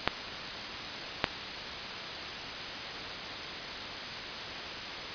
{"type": "clicks", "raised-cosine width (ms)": 0.3, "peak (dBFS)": -6, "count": 2, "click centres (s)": [0.076, 1.242], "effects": ["white hiss -37 dBFS RMS until 5.14 s", "resampled to 11025 Hz"]}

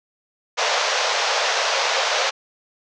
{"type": "band-pass noise", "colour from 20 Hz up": "pink", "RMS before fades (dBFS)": -21, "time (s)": [0.57, 2.31], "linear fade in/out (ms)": 20, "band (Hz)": [490, 6400], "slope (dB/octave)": 48, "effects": []}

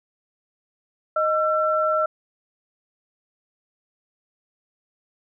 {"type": "tone pair together", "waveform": "sine", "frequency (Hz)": [622.3, 1344.8], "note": ["D#5", "E6"], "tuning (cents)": [0, 34], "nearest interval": "octave + minor second", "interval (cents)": 1334, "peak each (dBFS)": -21, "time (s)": [1.16, 2.06], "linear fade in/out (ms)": 5, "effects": []}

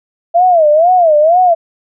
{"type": "tone with vibrato", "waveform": "sine", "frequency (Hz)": 662, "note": "E5", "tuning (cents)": 7, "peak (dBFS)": -5, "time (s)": [0.34, 1.55], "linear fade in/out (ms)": 20, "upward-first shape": "sine", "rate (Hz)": 2.1, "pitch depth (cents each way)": 190, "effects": []}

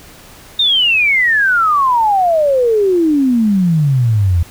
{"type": "exponential sweep", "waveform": "sine", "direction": "down", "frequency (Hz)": [3729, 81.9], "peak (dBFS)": -9, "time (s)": [0.59, 4.43], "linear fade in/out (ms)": 5, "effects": ["pink hiss -39 dBFS RMS until 4.5 s"]}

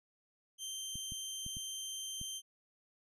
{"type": "tone", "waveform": "20% pulse", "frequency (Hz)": 3136, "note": "G7", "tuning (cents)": 0, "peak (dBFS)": -35, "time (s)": [0.58, 2.42], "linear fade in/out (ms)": 50}
{"type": "clicks", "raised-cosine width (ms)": 5, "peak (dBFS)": -35, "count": 5, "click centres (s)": [0.956, 1.121, 1.464, 1.569, 2.214]}
{"effects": ["resampled to 32000 Hz"]}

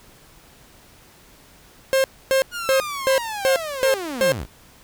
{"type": "tone bursts", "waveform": "45% pulse", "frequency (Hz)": 533, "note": "C5", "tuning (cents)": 32, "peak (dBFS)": -15, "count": 7, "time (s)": [1.93, 4.32], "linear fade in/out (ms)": 0, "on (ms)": 110, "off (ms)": 270}
{"type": "linear sweep", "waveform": "sawtooth", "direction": "down", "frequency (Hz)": [1451, 30.87], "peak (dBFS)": -23, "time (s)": [2.51, 4.47], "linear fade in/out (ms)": 50}
{"effects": ["pink hiss -50 dBFS RMS until 4.83 s"]}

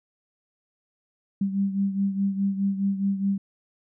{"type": "beating tone pair", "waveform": "sine", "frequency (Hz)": [196, 200.8], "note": ["G3", "G3"], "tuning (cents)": [0, 42], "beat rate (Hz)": 4.8, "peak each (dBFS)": [-23, -29], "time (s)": [1.41, 3.38], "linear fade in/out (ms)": 5, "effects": []}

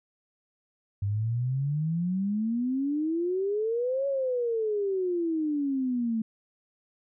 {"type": "exponential two-way sweep", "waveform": "sine", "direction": "up then down", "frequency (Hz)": [98, 560, 219.1], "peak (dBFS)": -25, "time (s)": [1.02, 6.22], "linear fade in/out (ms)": 5, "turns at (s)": 4.07, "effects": []}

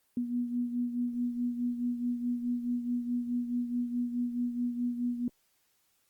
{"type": "beating tone pair", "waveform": "sine", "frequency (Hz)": [241.9, 246.6], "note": ["B3", "B3"], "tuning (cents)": [-36, -2], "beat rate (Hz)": 4.7, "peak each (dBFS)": [-30, -37], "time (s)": [0.17, 5.28], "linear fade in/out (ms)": 2, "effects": ["white hiss -72 dBFS RMS until 6.09 s", "Opus 24 kbps"]}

